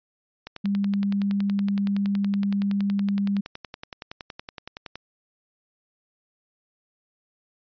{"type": "click train", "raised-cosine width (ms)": 0.2, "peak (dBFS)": -18, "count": 49, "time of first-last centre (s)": [0.47, 4.956], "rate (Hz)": 10.7}
{"type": "tone", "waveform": "sine", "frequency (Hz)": 200, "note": "G3", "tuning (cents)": 35, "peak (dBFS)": -21, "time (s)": [0.64, 3.41], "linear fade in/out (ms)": 10}
{"effects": ["resampled to 11025 Hz"]}